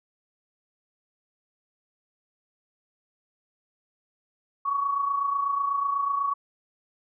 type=tone pair together; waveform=sine; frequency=1118 / 1146.1 Hz; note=C#6 / D6; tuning=+14 / -43 cents; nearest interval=unison; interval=43 cents; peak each=-24 / -32 dBFS; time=4.65-6.34 s; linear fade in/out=10 ms; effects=none